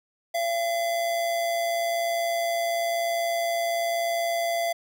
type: tone with amplitude modulation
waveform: square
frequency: 679 Hz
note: F5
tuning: 49 cents flat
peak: -23 dBFS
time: 0.34-4.73 s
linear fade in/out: 10 ms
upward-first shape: sine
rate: 121 Hz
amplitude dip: 35%
effects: none